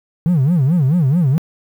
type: tone with vibrato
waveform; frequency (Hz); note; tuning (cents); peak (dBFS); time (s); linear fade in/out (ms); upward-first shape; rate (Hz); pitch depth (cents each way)
triangle; 152.7; D#3; -32; -8; 0.26-1.38; 0; sine; 4.6; 300
effects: tanh soft clip ceiling -6 dBFS + 8-bit